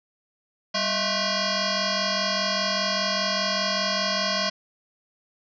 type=tone with frequency modulation; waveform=sine; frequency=1975.5 Hz; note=B6; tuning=in tune; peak=-22 dBFS; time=0.74-4.5 s; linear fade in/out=10 ms; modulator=434 Hz; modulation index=7.7; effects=none